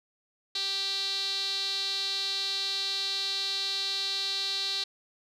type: tone with band-pass filter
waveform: sawtooth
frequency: 392 Hz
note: G4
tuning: in tune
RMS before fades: -31 dBFS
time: 0.55-4.84 s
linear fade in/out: 5 ms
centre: 4100 Hz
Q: 9.1
effects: none